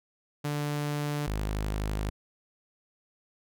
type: tone pair in turn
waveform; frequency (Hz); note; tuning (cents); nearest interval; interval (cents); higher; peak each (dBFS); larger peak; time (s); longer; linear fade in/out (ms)
sawtooth; 146.9 / 51.94; D3 / G#1; +1 / +1; octave + tritone; 1800; first; -25; neither; 0.44-1.27 / 1.27-2.1; neither; 10
effects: none